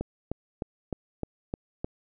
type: click train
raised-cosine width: 2 ms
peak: -17 dBFS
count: 7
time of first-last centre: 0.01-1.845 s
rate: 3.27 Hz
effects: none